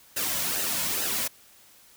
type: noise with flanger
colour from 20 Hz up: white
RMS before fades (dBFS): -28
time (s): 0.16-1.28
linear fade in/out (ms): 10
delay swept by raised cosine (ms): 0.88 to 2.58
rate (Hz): 2.3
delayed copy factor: -0.6
effects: white hiss -55 dBFS RMS until 1.96 s